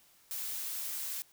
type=noise; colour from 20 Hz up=blue; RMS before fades=-38 dBFS; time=0.31-1.22 s; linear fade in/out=0 ms; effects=white hiss -64 dBFS RMS until 1.32 s